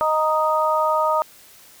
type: harmonic tone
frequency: 311.1 Hz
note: D#4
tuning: in tune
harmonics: 2 / 3 / 4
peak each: -21 / -21 / -21 dBFS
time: 0.01-1.22 s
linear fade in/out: 0 ms
effects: white hiss -48 dBFS RMS until 1.8 s